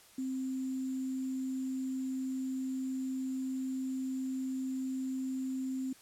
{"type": "tone with sample-and-hold", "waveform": "sine", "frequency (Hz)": 261.6, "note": "C4", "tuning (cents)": 0, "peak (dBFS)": -33, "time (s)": [0.18, 5.93], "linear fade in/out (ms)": 5, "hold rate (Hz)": 7350, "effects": ["white hiss -59 dBFS RMS until 6.01 s", "low-pass 12000 Hz 12 dB/octave"]}